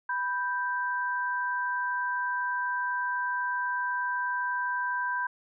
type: tone pair together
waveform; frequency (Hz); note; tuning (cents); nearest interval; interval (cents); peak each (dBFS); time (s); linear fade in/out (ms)
sine; 987.8 / 1568; B5 / G6; 0 / 0; minor sixth; 800; -30 / -30; 0.09-5.27; 5
effects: none